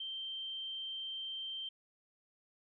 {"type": "tone", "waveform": "sine", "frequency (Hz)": 3136, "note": "G7", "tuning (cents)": 0, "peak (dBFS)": -39, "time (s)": [0, 1.69], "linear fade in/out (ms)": 5, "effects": []}